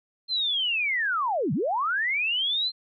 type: linear two-way sweep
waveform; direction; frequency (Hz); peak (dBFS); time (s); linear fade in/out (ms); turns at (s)
sine; down then up; 4188 to 126.4 to 4188; -23; 0.28-2.72; 50; 1.53
effects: none